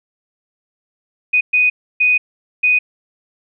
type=tone bursts at uneven times; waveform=sine; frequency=2489 Hz; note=D#7; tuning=in tune; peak=-10 dBFS; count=4; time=1.33-1.41 / 1.53-1.7 / 2-2.18 / 2.63-2.79 s; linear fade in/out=10 ms; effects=none